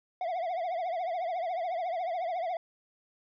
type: tone with vibrato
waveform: triangle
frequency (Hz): 698.5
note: F5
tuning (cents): 0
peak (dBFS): -28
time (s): 0.21-2.57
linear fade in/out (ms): 2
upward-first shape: triangle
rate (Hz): 14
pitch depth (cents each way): 150
effects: resampled to 11025 Hz